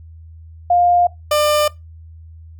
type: tone pair in turn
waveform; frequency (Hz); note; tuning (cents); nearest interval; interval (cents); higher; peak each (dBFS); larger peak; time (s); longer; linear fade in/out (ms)
sine / 30% pulse; 705 / 597.7; F5 / D5; +16 / +30; minor third; 286; first; -10; neither; 0.7-1.07 / 1.31-1.68; neither; 5
effects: noise-tail reverb RT60 0.2 s tail -21 dB re dry + added 81 Hz sine -36 dBFS peak until 2.59 s